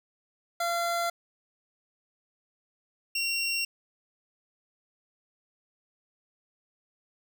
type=tone pair in turn; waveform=25% pulse; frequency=686 / 2744 Hz; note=F5 / F7; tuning=-31 / -31 cents; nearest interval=2 octaves; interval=2400 cents; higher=second; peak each=-23 dBFS; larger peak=neither; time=0.6-1.1 / 3.15-3.65 s; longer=neither; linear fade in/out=5 ms; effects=none